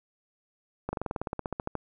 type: slowing click train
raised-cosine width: 1 ms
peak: -17 dBFS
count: 16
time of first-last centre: 0.89-1.753 s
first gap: 40 ms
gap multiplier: 1.05
effects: none